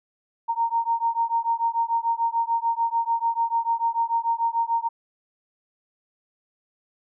sine beating tone pair, 921 / 927.8 Hz, A#5 / A#5, -21 / -8 cents, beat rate 6.8 Hz, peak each -24 dBFS, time 0.48-4.89 s, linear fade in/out 20 ms, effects none

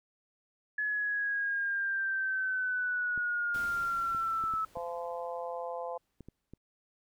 sine linear sweep, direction down, 1705 to 1300 Hz, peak -29 dBFS, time 0.78-4.65 s, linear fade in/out 5 ms
clicks, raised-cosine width 3 ms, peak -34 dBFS, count 9, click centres 3.177 / 3.561 / 4.148 / 4.439 / 4.538 / 4.771 / 6.207 / 6.286 / 6.536 s
pink noise with exponential decay, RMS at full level -46 dBFS, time 3.54-6.58 s, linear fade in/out 5 ms, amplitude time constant 660 ms
harmonic tone, 171.4 Hz, F3, 32 cents flat, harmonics 3 / 4 / 5 / 6, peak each -38 / -40 / -42 / -44 dBFS, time 4.75-5.98 s, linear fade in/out 10 ms
effects none

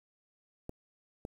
clicks, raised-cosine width 2 ms, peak -26 dBFS, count 2, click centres 0.694 / 1.251 s, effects 9-bit

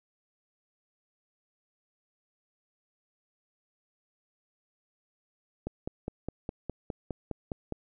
click train, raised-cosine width 2 ms, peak -20 dBFS, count 11, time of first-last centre 5.67-7.723 s, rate 4.87 Hz, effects none

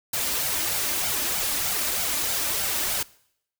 white noise with flanger, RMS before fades -26 dBFS, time 0.13-3.03 s, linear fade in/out 5 ms, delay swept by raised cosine 1.3 to 3.4 ms, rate 3.2 Hz, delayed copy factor +0.55, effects noise-tail reverb RT60 0.7 s tail -22 dB re dry

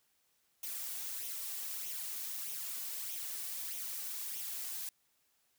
blue noise with flanger, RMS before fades -41 dBFS, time 0.63-4.89 s, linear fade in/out 2 ms, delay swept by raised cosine 0.32 to 2.72 ms, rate 1.6 Hz, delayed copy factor +0.55, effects white hiss -75 dBFS RMS until 5.58 s

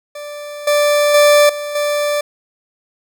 40% pulse tone with level steps, 587.3 Hz, D5, in tune, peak -26 / -10 / -6 / -21 / -14 dBFS, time 0.15-2.21 s, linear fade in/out 5 ms, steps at 0.67 / 1.14 / 1.49 / 1.75 s, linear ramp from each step 5 ms, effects none

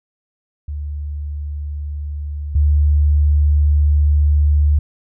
sine tone pair in turn, 73.42 / 73.78 Hz, D2 / D2, 0 / +9 cents, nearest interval unison, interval 9 cents, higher second, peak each -22 / -10 dBFS, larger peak second, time 0.68-2.55 / 2.55-4.79 s, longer second, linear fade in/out 5 ms, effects none

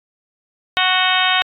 harmonic tone with a mistuned harmonic, 370 Hz, F#4, in tune, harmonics 2 / 3 / 4 / 5 / 6 / 7 / 8 / 9 / 10, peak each -21 / -22 / -21 / -23 / -23 / -23 / -23 / -23 / -22 dBFS, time 0.77-1.42 s, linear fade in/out 0 ms, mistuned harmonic 9, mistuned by -70 cents, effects AAC 64 kbps

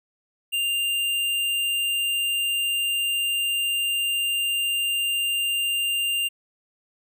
sine tone with hard clipping, 2794 Hz, F7, in tune, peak -23 dBFS, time 0.52-6.29 s, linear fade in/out 20 ms, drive 15 dB, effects none

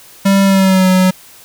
square tone with pitch glide, 196 to 185.53 Hz, G3 to F#3, 0 to +5 cents, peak -8 dBFS, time 0.25-1.11 s, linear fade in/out 10 ms, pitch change -95 cents, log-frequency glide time 0.44-0.88 s, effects white hiss -40 dBFS RMS until 1.44 s

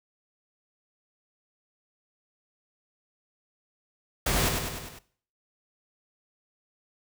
pink noise with echo, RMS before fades -26 dBFS, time 4.26-4.49 s, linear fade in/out 5 ms, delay 100 ms, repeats 5, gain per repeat -4 dB, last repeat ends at 4.99 s, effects noise-tail reverb RT60 0.5 s tail -18 dB re dry

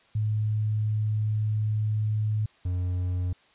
sine / triangle tone pair in turn, 107.2 / 90.14 Hz, A2 / F#2, -45 / -45 cents, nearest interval minor third, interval 300 cents, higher first, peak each -23 dBFS, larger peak neither, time 0.15-2.46 / 2.65-3.33 s, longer first, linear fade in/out 5 ms, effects white hiss -60 dBFS RMS until 3.54 s + resampled to 8000 Hz

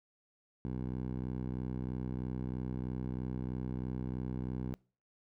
10% pulse tone with band-pass filter, 63.1 Hz, B1, 38 cents sharp, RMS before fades -38 dBFS, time 0.65-4.74 s, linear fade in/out 0 ms, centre 150 Hz, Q 0.67, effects noise-tail reverb RT60 0.4 s tail -25 dB re dry

